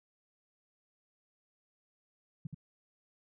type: tone with echo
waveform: sine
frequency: 152.9 Hz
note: D#3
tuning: 30 cents flat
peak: -35 dBFS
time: 2.45-2.47 s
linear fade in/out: 5 ms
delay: 76 ms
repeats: 1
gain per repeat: -3 dB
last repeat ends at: 2.546 s
effects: none